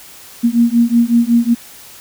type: beating tone pair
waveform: sine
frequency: 232.5 / 237.9 Hz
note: A#3 / A#3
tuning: -4 / +35 cents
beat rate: 5.4 Hz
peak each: -12 dBFS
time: 0.43-1.55 s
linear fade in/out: 20 ms
effects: white hiss -38 dBFS RMS until 2 s